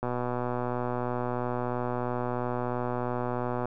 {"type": "click train", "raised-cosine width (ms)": 1, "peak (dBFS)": -17, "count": 447, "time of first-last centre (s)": [0.03, 3.656], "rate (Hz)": 123, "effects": []}